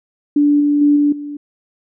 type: tone with level steps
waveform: sine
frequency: 291.3 Hz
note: D4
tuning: 14 cents flat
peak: -9 / -11 / -8 / -10 / -24 dBFS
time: 0.36-1.37 s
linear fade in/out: 5 ms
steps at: 0.6 / 0.81 / 0.96 / 1.12 s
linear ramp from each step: 5 ms
effects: none